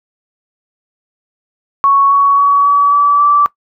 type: tone with pitch steps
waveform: sine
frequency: 1110 / 1120.3 / 1130.7 / 1141.2 / 1151.8 / 1162.5 Hz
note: C#6 / C#6 / C#6 / C#6 / D6 / D6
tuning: +2 / +18 / +34 / +50 / -34 / -18 cents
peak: -6 dBFS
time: 1.84-3.46 s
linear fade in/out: 0 ms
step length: 270 ms
effects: noise-tail reverb RT60 0.1 s tail -19 dB re dry